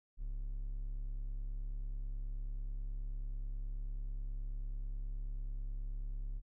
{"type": "tone", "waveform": "triangle", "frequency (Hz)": 34.65, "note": "C#1", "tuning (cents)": 0, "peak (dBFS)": -35, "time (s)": [0.17, 6.42], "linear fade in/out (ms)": 50, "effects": []}